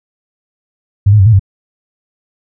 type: tone with pitch steps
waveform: sine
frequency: 100.1 / 106.3 / 95.3 / 113.4 / 97 Hz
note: G2 / G#2 / G2 / A#2 / G2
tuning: +37 / +41 / -48 / -47 / -18 cents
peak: -3 dBFS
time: 1.06-1.395 s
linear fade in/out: 10 ms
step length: 67 ms
effects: none